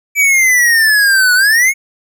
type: exponential two-way sweep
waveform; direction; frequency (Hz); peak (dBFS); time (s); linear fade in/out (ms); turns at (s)
square; down then up; 2320 to 1459 to 2226; -8; 0.15-1.74; 50; 1.34
effects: none